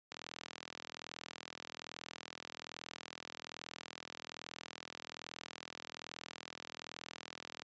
click train, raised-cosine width 0.2 ms, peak -26 dBFS, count 310, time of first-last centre 0.12-7.62 s, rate 41.2 Hz, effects high-pass 150 Hz 12 dB/octave + resampled to 16000 Hz

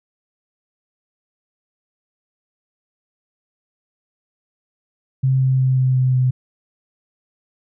sine tone with pitch steps, 132 / 131.16 / 130.33 / 129.51 / 128.69 / 127.87 Hz, C3 / C3 / C3 / C3 / C3 / C3, +16 / +5 / -6 / -17 / -28 / -39 cents, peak -13 dBFS, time 5.23-6.31 s, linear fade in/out 10 ms, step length 180 ms, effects none

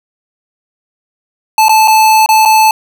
square tone with dropouts, 873 Hz, A5, 14 cents flat, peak -5 dBFS, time 1.58-2.71 s, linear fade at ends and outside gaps 2 ms, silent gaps 1.684-1.693 / 1.876-1.88 / 2.261-2.289 / 2.452-2.457 s, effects none

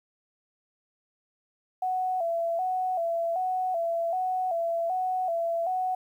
sine tone with vibrato, 706 Hz, F5, 19 cents sharp, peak -25 dBFS, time 1.82-5.95 s, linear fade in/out 5 ms, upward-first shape square, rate 1.3 Hz, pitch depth 85 cents each way, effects 10-bit

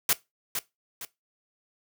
white noise with echo, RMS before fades -22 dBFS, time 0.09-0.13 s, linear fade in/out 2 ms, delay 460 ms, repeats 2, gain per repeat -8 dB, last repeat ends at 1.05 s, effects noise-tail reverb RT60 0.2 s tail -19 dB re dry

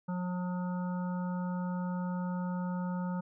harmonic tone, 180 Hz, F#3, 47 cents flat, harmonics 1 / 3 / 5 / 7 / 8, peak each -32 / -45 / -43 / -48 / -52 dBFS, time 0.08-3.21 s, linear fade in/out 10 ms, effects none

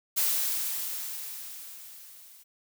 blue noise with level ramp, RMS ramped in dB -25 to -53 dBFS, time 0.16-2.44 s, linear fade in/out 20 ms, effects none

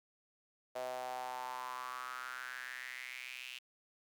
sawtooth tone with high-pass filter sweep, 126.8 Hz, B2, 46 cents sharp, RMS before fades -44 dBFS, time 0.75-3.59 s, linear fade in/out 10 ms, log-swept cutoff 610 to 2800 Hz, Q 5.6, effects none

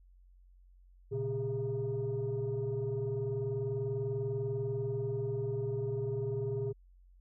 sine tone cluster, 118.1 / 138.4 / 406.3 Hz, A#2 / C#3 / G#4, +23 / -2 / -38 cents, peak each -35 / -38 / -33 dBFS, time 1.11-6.73 s, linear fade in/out 20 ms, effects tanh soft clip ceiling -27 dBFS + added 45 Hz sine -57 dBFS peak until 7.2 s

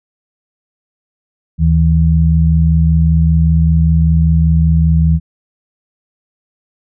sine tone pair together, 76.1 / 161.25 Hz, D#2 / E3, -38 / -38 cents, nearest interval octave + minor second, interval 1300 cents, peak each -10 dBFS, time 1.58-5.2 s, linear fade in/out 50 ms, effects none

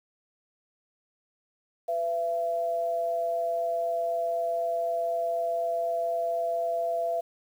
sine tone pair together, 501.9 / 674 Hz, B4 / E5, +28 / +38 cents, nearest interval perfect fourth, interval 510 cents, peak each -34 / -26 dBFS, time 1.88-7.21 s, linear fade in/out 10 ms, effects 9-bit

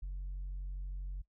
sine tone with tanh clipping, 46.25 Hz, F#1, in tune, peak -38 dBFS, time 0.02-1.22 s, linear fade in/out 10 ms, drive 1 dB, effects noise-tail reverb RT60 0.1 s tail -19 dB re dry

